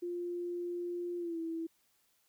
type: tone with pitch glide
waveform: sine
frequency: 350 to 328.5 Hz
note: F4 to E4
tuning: +4 to -6 cents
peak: -35 dBFS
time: 0.02-1.67 s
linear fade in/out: 10 ms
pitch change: -110 cents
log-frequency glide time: 1.18-1.39 s
effects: white hiss -73 dBFS RMS until 2.28 s